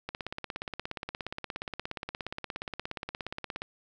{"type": "click train", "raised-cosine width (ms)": 0.3, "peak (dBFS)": -19, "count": 61, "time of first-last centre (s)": [0.09, 3.619], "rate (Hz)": 17, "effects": []}